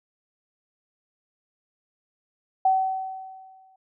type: tone with exponential decay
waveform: sine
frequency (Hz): 760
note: F#5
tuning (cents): +46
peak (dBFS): -15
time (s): 2.65-3.76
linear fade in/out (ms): 5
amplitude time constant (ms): 240
effects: none

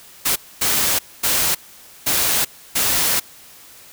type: noise bursts at uneven times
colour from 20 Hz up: white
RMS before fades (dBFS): -18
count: 5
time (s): 0.25-0.36 / 0.61-0.99 / 1.23-1.55 / 2.06-2.45 / 2.75-3.2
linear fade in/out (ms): 10
effects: white hiss -44 dBFS RMS until 3.92 s

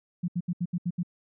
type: tone bursts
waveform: sine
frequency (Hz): 175.4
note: F3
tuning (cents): +8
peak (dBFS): -25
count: 7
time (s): 0.23-1.032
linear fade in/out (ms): 10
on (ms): 52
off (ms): 73
effects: none

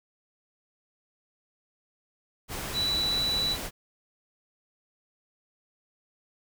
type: tone in noise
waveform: sine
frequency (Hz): 3951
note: B7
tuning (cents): 0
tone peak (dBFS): -25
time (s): 2.73-3.57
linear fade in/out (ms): 50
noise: pink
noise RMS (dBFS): -35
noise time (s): 2.48-3.71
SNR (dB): +7
effects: none

